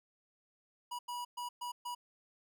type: tone bursts at uneven times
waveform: square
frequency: 971 Hz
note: B5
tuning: 30 cents flat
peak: -39 dBFS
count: 5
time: 0.91-0.99 / 1.08-1.25 / 1.37-1.49 / 1.61-1.72 / 1.85-1.95 s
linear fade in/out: 10 ms
effects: none